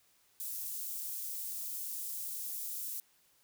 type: high-pass noise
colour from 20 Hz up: white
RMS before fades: -40 dBFS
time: 0.4-3 s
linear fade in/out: 0 ms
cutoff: 8800 Hz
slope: 12 dB/octave
effects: white hiss -69 dBFS RMS until 3.43 s